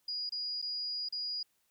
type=tone with dropouts; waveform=sine; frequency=4887 Hz; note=D#8; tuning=32 cents flat; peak=-34 dBFS; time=0.08-1.43 s; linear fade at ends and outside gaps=5 ms; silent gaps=0.294-0.321 / 0.617-0.624 / 1.088-1.124 s; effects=white hiss -75 dBFS RMS until 1.7 s